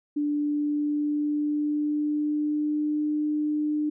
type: tone with pitch glide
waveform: sine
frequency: 293.7 to 300.7 Hz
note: D4 to D4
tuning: 0 to +41 cents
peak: -23 dBFS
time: 0.16-3.9 s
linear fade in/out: 10 ms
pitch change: +41 cents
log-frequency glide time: 0.28-3.05 s
effects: none